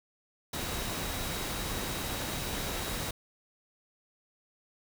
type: tone in noise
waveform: sine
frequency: 3837 Hz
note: A#7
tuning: 49 cents sharp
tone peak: -46 dBFS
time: 0.53-3.11 s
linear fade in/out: 5 ms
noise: pink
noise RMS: -35 dBFS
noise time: 0.53-3.11 s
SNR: -14 dB
effects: none